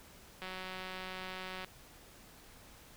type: click train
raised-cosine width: 0.3 ms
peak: -27 dBFS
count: 229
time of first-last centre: 0.42-1.646 s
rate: 186 Hz
effects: pink hiss -57 dBFS RMS until 2.96 s